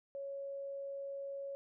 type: tone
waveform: sine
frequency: 554.4 Hz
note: C#5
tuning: in tune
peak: -40 dBFS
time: 0.15-1.55 s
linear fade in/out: 0 ms
effects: none